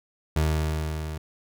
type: tone with level ramp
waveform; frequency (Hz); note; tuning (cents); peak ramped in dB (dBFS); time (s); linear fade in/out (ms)
30% pulse; 77.78; D#2; 0; -17 to -29; 0.36-1.18; 5
effects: none